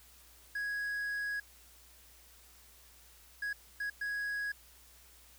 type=tone bursts at uneven times; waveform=triangle; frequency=1661.2 Hz; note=G#6; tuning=in tune; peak=-32 dBFS; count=4; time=0.55-1.4 / 3.42-3.53 / 3.8-3.9 / 4.01-4.52 s; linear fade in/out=5 ms; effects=added 60 Hz sine -63 dBFS peak until 5.38 s + white hiss -60 dBFS RMS until 5.38 s